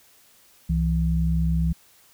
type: tone pair together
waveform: sine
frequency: 65.6 / 164.9 Hz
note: C2 / E3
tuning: +5 / +1 cents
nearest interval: octave + major third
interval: 1596 cents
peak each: -22 dBFS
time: 0.69-1.73 s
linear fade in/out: 10 ms
effects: white hiss -56 dBFS RMS until 2.13 s